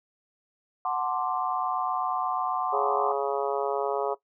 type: chord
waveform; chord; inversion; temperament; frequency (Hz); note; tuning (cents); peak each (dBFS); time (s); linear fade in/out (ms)
sine; D dominant seventh; first; equal; 740 / 880 / 1046.5 / 1174.7; F#5 / A5 / C6 / D6; 0 / 0 / 0 / 0; -29 / -35 / -31 / -32; 0.85-3.12; 2
type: harmonic tone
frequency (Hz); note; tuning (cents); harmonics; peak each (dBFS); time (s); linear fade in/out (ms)
139.2; C#3; +8; 3 / 4 / 5 / 6 / 7 / 8 / 9; -29 / -31 / -33 / -35 / -36 / -37 / -38; 2.72-4.15; 20
effects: noise-tail reverb RT60 0.1 s tail -17 dB re dry